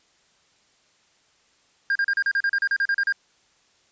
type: tone bursts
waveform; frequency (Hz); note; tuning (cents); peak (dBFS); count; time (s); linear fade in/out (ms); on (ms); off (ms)
triangle; 1607; G6; +43; -17; 14; 1.9-3.124; 2; 54; 36
effects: white hiss -62 dBFS RMS until 3.91 s + resampled to 16000 Hz